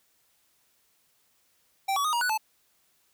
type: tone with pitch steps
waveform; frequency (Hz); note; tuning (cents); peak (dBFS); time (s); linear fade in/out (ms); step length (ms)
square; 780 / 1134 / 1239 / 949 / 1481 / 872; G5 / C#6 / D#6 / A#5 / F#6 / A5; -9 / +39 / -8 / +31 / +1 / -16; -25; 1.88-2.378; 10; 83
effects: white hiss -68 dBFS RMS until 3.13 s